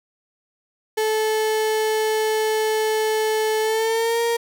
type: tone with pitch glide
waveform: 35% pulse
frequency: 435 to 466.2 Hz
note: A4 to A#4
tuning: -20 to 0 cents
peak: -17 dBFS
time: 0.97-4.37 s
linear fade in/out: 10 ms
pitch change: +120 cents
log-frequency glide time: 3.61-4.21 s
effects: none